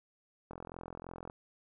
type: click train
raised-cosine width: 1 ms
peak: -30 dBFS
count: 35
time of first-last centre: 0.51-1.299 s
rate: 43.1 Hz
effects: none